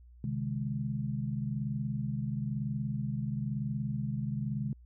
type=chord; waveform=sine; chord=Ab major; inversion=first; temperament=equal with one note detuned; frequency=130.81 / 151.83 / 207.7 Hz; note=C3 / Eb3 / Ab3; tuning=0 / -42 / 0 cents; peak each=-34 / -37 / -36 dBFS; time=0.24-4.73 s; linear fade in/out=2 ms; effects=added 60 Hz sine -52 dBFS peak until 4.85 s